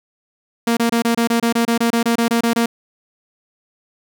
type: tone bursts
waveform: sawtooth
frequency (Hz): 232.8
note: A#3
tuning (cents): -2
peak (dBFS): -10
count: 16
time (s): 0.67-2.66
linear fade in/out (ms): 5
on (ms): 100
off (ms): 26
effects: none